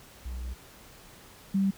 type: tone pair in turn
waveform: triangle / sine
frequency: 61.74 / 194.77 Hz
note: B1 / G3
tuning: 0 / -11 cents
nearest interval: octave + minor sixth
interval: 1989 cents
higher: second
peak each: -31 / -22 dBFS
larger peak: second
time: 0.25-0.54 / 1.54-1.71 s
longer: first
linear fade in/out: 10 ms
effects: pink hiss -52 dBFS RMS until 1.77 s